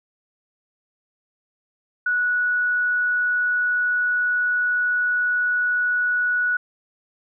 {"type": "tone", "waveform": "sine", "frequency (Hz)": 1469, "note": "F#6", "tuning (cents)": -13, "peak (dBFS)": -18, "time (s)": [2.06, 6.57], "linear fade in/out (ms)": 5, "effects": []}